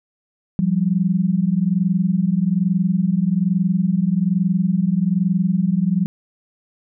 sine tone pair together, 172.9 / 194.07 Hz, F3 / G3, -17 / -17 cents, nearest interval major second, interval 200 cents, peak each -18 dBFS, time 0.59-6.06 s, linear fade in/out 0 ms, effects none

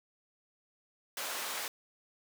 pink high-pass noise, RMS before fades -38 dBFS, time 1.17-1.68 s, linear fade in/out 2 ms, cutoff 700 Hz, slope 12 dB/octave, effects none

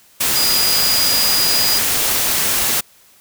sine tone in noise, 4900 Hz, D#8, 27 cents flat, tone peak -16 dBFS, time 0.35-1.79 s, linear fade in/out 10 ms, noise white, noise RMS -17 dBFS, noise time 0.2-2.81 s, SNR -2 dB, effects white hiss -50 dBFS RMS until 3.2 s

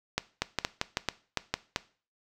clicks, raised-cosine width 0.2 ms, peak -9 dBFS, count 10, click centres 0.18 / 0.42 / 0.587 / 0.649 / 0.814 / 0.971 / 1.087 / 1.373 / 1.54 / 1.761 s, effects noise-tail reverb RT60 0.4 s tail -18 dB re dry

